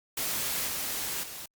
white noise with level steps, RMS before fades -31 / -33 / -41 dBFS, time 0.17-1.46 s, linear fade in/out 5 ms, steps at 0.67 / 1.23 s, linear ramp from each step 5 ms, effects Opus 48 kbps

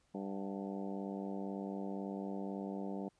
harmonic tone with a mistuned harmonic, 98 Hz, G2, in tune, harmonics 2 / 3 / 4 / 5 / 6 / 7 / 8 / 9, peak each -41 / -45 / -47 / -49 / -51 / -52 / -53 / -54 dBFS, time 0.14-3.09 s, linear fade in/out 10 ms, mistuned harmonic 8, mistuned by -77 cents, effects pink hiss -75 dBFS RMS until 3.19 s + resampled to 22050 Hz

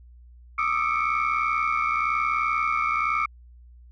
sine tone cluster, 1172 / 1233 / 1315 / 2210 / 2334 Hz, D6 / D#6 / E6 / C#7 / D7, -4 / -16 / -5 / -6 / -11 cents, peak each -29 / -25 / -27 / -28 / -31 dBFS, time 0.58-3.26 s, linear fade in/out 5 ms, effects tanh soft clip ceiling -14 dBFS + added 60 Hz sine -46 dBFS peak until 3.91 s

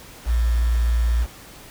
sine tone with quantisation, 58.27 Hz, A#1, in tune, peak -16 dBFS, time 0.25-1.27 s, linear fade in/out 50 ms, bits 6, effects pink hiss -43 dBFS RMS until 1.7 s

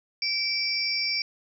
sine tone cluster, 2314 / 4783 / 5450 Hz, D7 / D8 / F8, -26 / +31 / -43 cents, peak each -29 dBFS, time 0.22-1.22 s, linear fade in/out 2 ms, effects none

